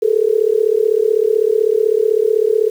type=tone with amplitude modulation; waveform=sine; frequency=436.1 Hz; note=A4; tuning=15 cents flat; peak=-7 dBFS; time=0.02-2.7 s; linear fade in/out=10 ms; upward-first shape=sine; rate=35.9 Hz; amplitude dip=95%; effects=7-bit